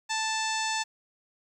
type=harmonic tone with a mistuned harmonic; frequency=880 Hz; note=A5; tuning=in tune; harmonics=1 / 2 / 3 / 4 / 5 / 6 / 7 / 8 / 9; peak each=-31 / -34 / -36 / -37 / -38 / -39 / -39 / -40 / -41 dBFS; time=0.09-0.84 s; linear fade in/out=20 ms; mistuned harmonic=4; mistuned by=+20 cents; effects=10-bit